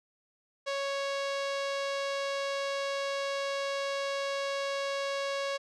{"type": "tone with low-pass filter", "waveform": "sawtooth", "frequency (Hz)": 554.4, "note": "C#5", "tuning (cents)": 0, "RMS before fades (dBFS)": -33, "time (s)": [0.66, 5.58], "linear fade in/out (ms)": 20, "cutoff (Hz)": 5100, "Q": 1.3, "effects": []}